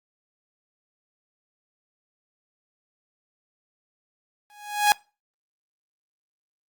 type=tone with exponential growth; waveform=sawtooth; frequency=830.6 Hz; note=G#5; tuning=in tune; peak=-9 dBFS; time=4.5-4.92 s; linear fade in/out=0 ms; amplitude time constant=90 ms; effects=noise-tail reverb RT60 0.3 s tail -24 dB re dry + Opus 32 kbps